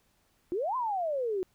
sine exponential two-way sweep, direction up then down, 329.6 to 1056 to 358.7 Hz, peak -28 dBFS, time 0.52-1.43 s, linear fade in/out 0 ms, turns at 0.76 s, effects pink hiss -70 dBFS RMS until 1.54 s

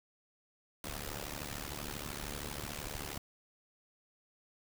pink noise with amplitude modulation, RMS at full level -38 dBFS, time 0.84-3.18 s, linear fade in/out 2 ms, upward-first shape sine, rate 73 Hz, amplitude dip 90%, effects none

